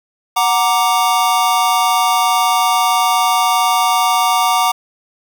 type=chord; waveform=square; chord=Gb augmented; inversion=none; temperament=equal; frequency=740 / 932.3 / 1174.7 Hz; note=Gb5 / Bb5 / D6; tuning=0 / 0 / 0 cents; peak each=-17 dBFS; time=0.36-4.72 s; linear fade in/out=10 ms; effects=7-bit